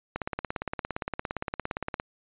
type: click train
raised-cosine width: 0.5 ms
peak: -15 dBFS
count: 33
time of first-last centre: 0.16-1.999 s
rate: 17.4 Hz
effects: resampled to 8000 Hz